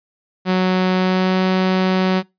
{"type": "tone with pitch glide", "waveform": "sawtooth", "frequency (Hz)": [185, 186.72], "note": ["F#3", "F#3"], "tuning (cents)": [0, 16], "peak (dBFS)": -10, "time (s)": [0.45, 2.23], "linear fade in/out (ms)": 50, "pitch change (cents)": 16, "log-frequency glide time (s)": [0.96, 1.43], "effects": ["noise-tail reverb RT60 0.2 s tail -22 dB re dry", "resampled to 11025 Hz"]}